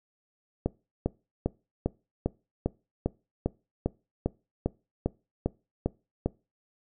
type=click train; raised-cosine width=2 ms; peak=-12 dBFS; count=15; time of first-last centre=0.66-6.26 s; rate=2.5 Hz; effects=noise-tail reverb RT60 0.3 s tail -23 dB re dry